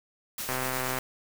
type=noise with tremolo; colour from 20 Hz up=white; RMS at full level=-34 dBFS; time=0.38-0.99 s; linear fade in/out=2 ms; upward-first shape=triangle; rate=8.3 Hz; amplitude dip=35%
type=click train; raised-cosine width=0.5 ms; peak=-16 dBFS; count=65; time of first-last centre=0.49-0.986 s; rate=129 Hz
effects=none